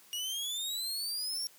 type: exponential sweep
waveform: sawtooth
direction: up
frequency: 2871 to 5588 Hz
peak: -31 dBFS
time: 0.13-1.47 s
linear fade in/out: 0 ms
effects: white hiss -59 dBFS RMS until 1.58 s + high-pass 150 Hz 12 dB/octave